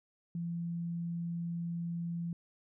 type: tone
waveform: sine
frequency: 170 Hz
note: F3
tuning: 46 cents flat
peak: -34 dBFS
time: 0.35-2.33 s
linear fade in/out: 2 ms
effects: none